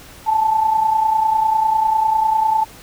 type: tone pair together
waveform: sine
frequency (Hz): 850 / 880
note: G#5 / A5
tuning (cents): +40 / 0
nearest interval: minor second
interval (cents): 60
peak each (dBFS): -21 / -14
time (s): 0.26-2.65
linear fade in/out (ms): 20
effects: pink hiss -41 dBFS RMS until 2.82 s